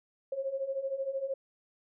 sine beating tone pair, 531 / 544 Hz, C5 / C#5, +25 / -33 cents, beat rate 13 Hz, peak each -37 / -33 dBFS, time 0.32-1.34 s, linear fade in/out 5 ms, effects none

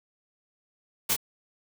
white noise with echo, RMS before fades -25 dBFS, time 1.09-1.14 s, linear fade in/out 10 ms, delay 25 ms, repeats 1, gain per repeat -3 dB, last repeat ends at 1.165 s, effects none

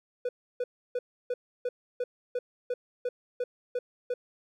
triangle tone bursts, 493.9 Hz, B4, in tune, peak -25 dBFS, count 12, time 0.25-4.14 s, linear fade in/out 5 ms, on 40 ms, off 310 ms, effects none

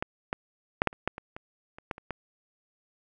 clicks, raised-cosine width 0.5 ms, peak -14 / -14 / -6 / -7 / -30 / -11 / -23 / -24 / -29 / -16 / -28 / -18 dBFS, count 12, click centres 0.025 / 0.329 / 0.819 / 0.873 / 0.929 / 1.076 / 1.181 / 1.365 / 1.785 / 1.912 / 1.981 / 2.107 s, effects none

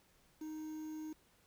triangle tone with quantisation, 311.1 Hz, D#4, in tune, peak -40 dBFS, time 0.41-1.13 s, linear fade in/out 5 ms, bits 10, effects pink hiss -70 dBFS RMS until 1.46 s

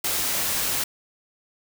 white noise, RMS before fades -25 dBFS, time 0.04-0.84 s, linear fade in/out 5 ms, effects none

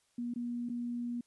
sine tone with dropouts, 240 Hz, B3, 49 cents flat, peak -34 dBFS, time 0.18-1.21 s, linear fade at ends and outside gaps 5 ms, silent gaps 0.339-0.359 / 0.69-0.697 s, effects white hiss -73 dBFS RMS until 1.26 s + resampled to 24000 Hz

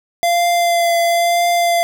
square tone with vibrato, 688 Hz, F5, 26 cents flat, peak -13 dBFS, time 0.23-1.83 s, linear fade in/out 0 ms, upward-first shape triangle, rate 1 Hz, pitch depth 20 cents each way, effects none

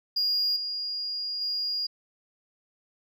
sine tone with level steps, 4847 Hz, D#8, 46 cents flat, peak -21 / -29 / -26 dBFS, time 0.16-1.87 s, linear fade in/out 10 ms, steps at 0.56 / 1.41 s, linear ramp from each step 5 ms, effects tanh soft clip ceiling -21 dBFS

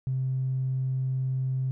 triangle tone with tanh clipping, 130.81 Hz, C3, in tune, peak -25 dBFS, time 0.07-1.71 s, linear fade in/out 0 ms, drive 4 dB, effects none

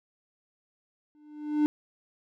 triangle tone with exponential growth, 299.4 Hz, D4, 33 cents sharp, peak -16 dBFS, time 1.15-1.66 s, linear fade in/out 0 ms, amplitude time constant 110 ms, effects none

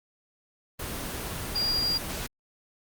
sine tone in noise, 4800 Hz, D8, 37 cents sharp, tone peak -24 dBFS, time 1.55-1.98 s, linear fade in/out 10 ms, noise pink, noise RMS -34 dBFS, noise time 0.79-2.27 s, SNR +7 dB, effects Opus 24 kbps

